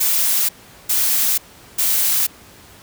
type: noise bursts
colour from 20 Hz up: blue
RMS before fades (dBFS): -17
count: 3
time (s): 0-2.27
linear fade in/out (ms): 10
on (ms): 490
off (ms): 400
effects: pink hiss -44 dBFS RMS until 2.82 s + high-pass 60 Hz 12 dB/octave